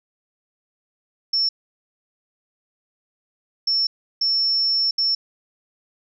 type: tone bursts at uneven times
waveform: sine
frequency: 5400 Hz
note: E8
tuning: 41 cents sharp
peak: -17 dBFS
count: 4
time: 1.33-1.49 / 3.67-3.87 / 4.21-4.91 / 4.98-5.15 s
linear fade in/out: 5 ms
effects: none